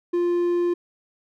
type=tone; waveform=triangle; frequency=349.2 Hz; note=F4; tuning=in tune; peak=-17 dBFS; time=0.13-0.74 s; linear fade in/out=10 ms; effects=none